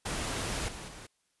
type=noise with level steps; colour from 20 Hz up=pink; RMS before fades=-34 / -43 / -47 dBFS; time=0.05-1.07 s; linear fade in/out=10 ms; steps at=0.68 / 0.88 s; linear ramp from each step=5 ms; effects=white hiss -75 dBFS RMS until 1.4 s + resampled to 24000 Hz